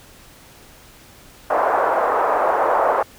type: band-pass noise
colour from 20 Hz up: pink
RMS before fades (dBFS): -18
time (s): 1.5-3.03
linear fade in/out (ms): 5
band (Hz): 520 to 1200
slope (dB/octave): 24
effects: pink hiss -46 dBFS RMS until 3.18 s